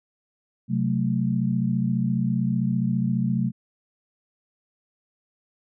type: chord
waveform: sine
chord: F# diminished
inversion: second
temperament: equal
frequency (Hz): 130.81 / 185 / 220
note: C3 / F#3 / A3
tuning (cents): 0 / 0 / 0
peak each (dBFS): -25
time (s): 0.68-3.52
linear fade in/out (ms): 50
effects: none